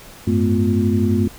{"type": "tone cluster", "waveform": "sine", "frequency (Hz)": [96.2, 107.9, 217, 250.7, 352.6], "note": ["G2", "A2", "A3", "B3", "F4"], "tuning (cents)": [-32, -33, -24, 26, 17], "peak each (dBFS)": [-19, -26, -18, -21, -23], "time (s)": [0.27, 1.28], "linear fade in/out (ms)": 5, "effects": ["pink hiss -41 dBFS RMS until 1.38 s"]}